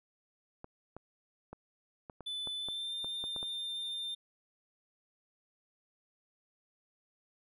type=clicks; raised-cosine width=1 ms; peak=-31 dBFS; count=11; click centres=0.644 / 0.966 / 1.53 / 2.098 / 2.207 / 2.473 / 2.686 / 3.045 / 3.24 / 3.363 / 3.429 s
type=tone with pitch glide; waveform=triangle; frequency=3500 to 3603 Hz; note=A7 to A7; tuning=-10 to +40 cents; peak=-35 dBFS; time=2.26-4.15 s; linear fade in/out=10 ms; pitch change=+50 cents; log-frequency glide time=2.57-2.96 s
effects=none